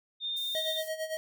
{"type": "tone with vibrato", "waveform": "sine", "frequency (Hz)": 3629, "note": "A#7", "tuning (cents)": -47, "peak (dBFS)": -31, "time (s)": [0.2, 0.83], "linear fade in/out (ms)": 50, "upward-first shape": "sine", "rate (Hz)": 19, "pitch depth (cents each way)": 16}
{"type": "high-pass noise", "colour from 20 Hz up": "white", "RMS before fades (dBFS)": -46, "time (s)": [0.36, 0.89], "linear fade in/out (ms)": 10, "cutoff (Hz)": 7200, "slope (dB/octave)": 12}
{"type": "tone with tremolo", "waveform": "square", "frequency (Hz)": 633, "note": "D#5", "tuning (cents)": 30, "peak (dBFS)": -31, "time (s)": [0.55, 1.17], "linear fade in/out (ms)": 0, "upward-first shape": "sine", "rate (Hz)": 8.9, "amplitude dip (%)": 75}
{"effects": []}